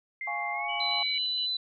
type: tone with pitch glide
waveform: sine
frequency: 2095 to 2271 Hz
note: C7 to C#7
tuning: +2 to +41 cents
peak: -32 dBFS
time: 0.21-1.18 s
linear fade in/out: 2 ms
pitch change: +139 cents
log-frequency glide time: 0.52-0.7 s
type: chord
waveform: sine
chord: Db major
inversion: first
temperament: equal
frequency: 698.5 / 830.6 / 1108.7 Hz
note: F5 / Ab5 / Db6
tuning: 0 / 0 / 0 cents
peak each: -36 / -34 / -38 dBFS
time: 0.27-1.03 s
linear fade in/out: 5 ms
type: tone with tremolo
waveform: sine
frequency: 2960 Hz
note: F#7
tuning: in tune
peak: -34 dBFS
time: 0.68-1.47 s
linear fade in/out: 20 ms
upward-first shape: square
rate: 4.3 Hz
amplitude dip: 60%
type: tone with vibrato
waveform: sine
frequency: 3997 Hz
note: B7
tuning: 20 cents sharp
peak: -27 dBFS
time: 0.8-1.57 s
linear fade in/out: 5 ms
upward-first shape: triangle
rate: 7.5 Hz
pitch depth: 10 cents each way
effects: MP3 96 kbps

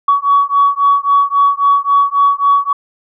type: beating tone pair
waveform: sine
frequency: 1126 / 1129.7 Hz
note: C#6 / C#6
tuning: +27 / +32 cents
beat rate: 3.7 Hz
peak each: -11 dBFS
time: 0.08-2.73 s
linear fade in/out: 5 ms
effects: tanh soft clip ceiling -1 dBFS

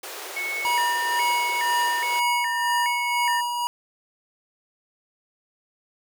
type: high-pass noise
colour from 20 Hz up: pink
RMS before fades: -36 dBFS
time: 0.03-2.2 s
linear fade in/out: 5 ms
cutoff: 340 Hz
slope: 96 dB/octave
type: tone with vibrato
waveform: sine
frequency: 2000 Hz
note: B6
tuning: 21 cents sharp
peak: -26 dBFS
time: 0.36-3.41 s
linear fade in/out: 10 ms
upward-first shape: square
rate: 1.2 Hz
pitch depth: 170 cents each way
type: tone with tremolo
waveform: square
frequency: 962 Hz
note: B5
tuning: 46 cents flat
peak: -21 dBFS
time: 0.65-3.67 s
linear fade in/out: 0 ms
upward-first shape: sine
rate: 2 Hz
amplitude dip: 45%
effects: none

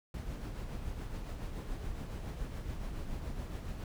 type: noise with tremolo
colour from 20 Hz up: brown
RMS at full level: -38 dBFS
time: 0.14-3.84 s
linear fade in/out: 2 ms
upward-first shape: triangle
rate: 7.1 Hz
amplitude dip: 45%
effects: none

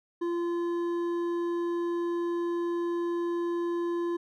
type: tone with hard clipping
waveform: triangle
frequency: 343.9 Hz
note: F4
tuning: 27 cents flat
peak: -29 dBFS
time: 0.21-4.17 s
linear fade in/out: 10 ms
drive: 11 dB
effects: none

